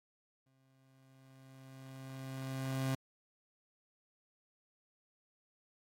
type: tone with exponential growth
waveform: 30% pulse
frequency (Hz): 132.8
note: C3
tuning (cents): +26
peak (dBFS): -29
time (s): 0.46-2.95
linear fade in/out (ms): 5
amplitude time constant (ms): 540
effects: AAC 64 kbps